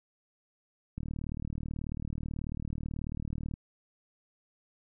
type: click train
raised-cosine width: 5 ms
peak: -24 dBFS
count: 99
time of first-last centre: 0.98-3.539 s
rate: 38.3 Hz
effects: none